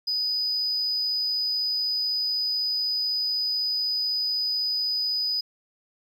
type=tone; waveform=triangle; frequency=4978 Hz; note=D#8; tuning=in tune; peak=-21 dBFS; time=0.07-5.41 s; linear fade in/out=10 ms; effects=tanh soft clip ceiling -20 dBFS